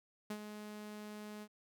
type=tone with ADSR envelope; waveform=sawtooth; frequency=210.6 Hz; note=G#3; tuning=24 cents sharp; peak=-34 dBFS; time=0.3-1.48 s; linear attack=5 ms; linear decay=68 ms; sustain=-8 dB; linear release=58 ms; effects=none